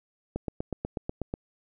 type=click train; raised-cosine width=2 ms; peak=-17 dBFS; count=9; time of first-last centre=0.36-1.339 s; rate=8.17 Hz; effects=none